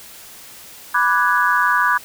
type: chord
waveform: sine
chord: G# half-diminished seventh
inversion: first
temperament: equal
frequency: 987.8 / 1174.7 / 1480 / 1661.2 Hz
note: B5 / D6 / F#6 / G#6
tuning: 0 / 0 / 0 / 0 cents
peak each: -19 dBFS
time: 0.94-1.98 s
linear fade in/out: 10 ms
effects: white hiss -40 dBFS RMS until 2.04 s